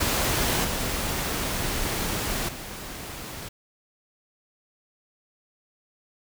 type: noise with level steps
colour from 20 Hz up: pink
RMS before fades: -24 / -28 / -37 dBFS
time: 0-3.49 s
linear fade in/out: 10 ms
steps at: 0.64 / 2.48 s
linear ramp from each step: 10 ms
effects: none

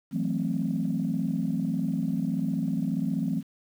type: chord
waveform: sine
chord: F# half-diminished seventh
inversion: third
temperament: equal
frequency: 164.81 / 185 / 220 / 261.6 Hz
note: E3 / F#3 / A3 / C4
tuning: 0 / 0 / 0 / 0 cents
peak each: -30 dBFS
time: 0.11-3.43 s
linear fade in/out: 50 ms
effects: tanh soft clip ceiling -17 dBFS + 9-bit

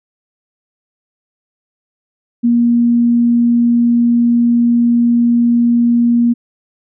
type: tone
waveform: sine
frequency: 237.1 Hz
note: A#3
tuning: 30 cents sharp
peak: -8 dBFS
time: 2.43-6.34 s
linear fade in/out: 20 ms
effects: none

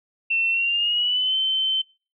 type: tone with pitch glide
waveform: sine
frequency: 2699 to 3082 Hz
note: E7 to G7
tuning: +40 to -30 cents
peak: -19 dBFS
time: 0.3-1.82 s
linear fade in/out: 10 ms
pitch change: +230 cents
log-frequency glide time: 0.51-1.36 s
effects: noise-tail reverb RT60 0.4 s tail -26 dB re dry

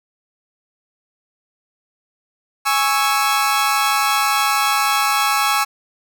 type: chord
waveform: sawtooth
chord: C# minor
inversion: second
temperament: equal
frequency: 830.6 / 1108.7 / 1318.5 Hz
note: G#5 / C#6 / E6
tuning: 0 / 0 / 0 cents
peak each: -16 dBFS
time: 2.65-5.65 s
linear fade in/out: 20 ms
effects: none

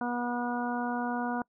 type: harmonic tone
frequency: 242.4 Hz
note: B3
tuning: 32 cents flat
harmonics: 1 / 2 / 3 / 4 / 5 / 6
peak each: -32 / -40 / -35 / -37 / -43 / -39 dBFS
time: 0.01-1.42 s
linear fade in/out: 2 ms
effects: noise-tail reverb RT60 0.1 s tail -25 dB re dry

